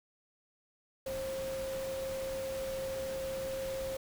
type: tone in noise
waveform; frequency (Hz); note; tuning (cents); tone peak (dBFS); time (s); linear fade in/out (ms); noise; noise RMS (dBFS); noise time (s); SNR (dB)
sine; 533; C5; +32; -35; 1.06-3.97; 5; pink; -45; 1.06-3.97; +7
effects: none